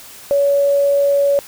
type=tone; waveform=sine; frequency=564 Hz; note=C#5; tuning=30 cents sharp; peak=-11 dBFS; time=0.31-1.39 s; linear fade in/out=0 ms; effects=white hiss -38 dBFS RMS until 1.47 s